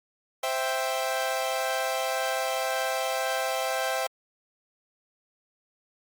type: chord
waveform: sawtooth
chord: C major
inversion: none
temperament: equal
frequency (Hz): 523.3 / 659.3 / 784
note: C5 / E5 / G5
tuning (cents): 0 / 0 / 0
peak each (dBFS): -27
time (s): 0.43-4.07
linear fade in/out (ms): 5
effects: Opus 48 kbps